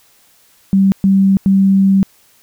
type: tone bursts at uneven times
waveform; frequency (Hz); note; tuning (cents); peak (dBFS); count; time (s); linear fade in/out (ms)
sine; 194; G3; -18; -7; 3; 0.73-0.92 / 1.04-1.37 / 1.46-2.03; 0
effects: white hiss -51 dBFS RMS until 2.42 s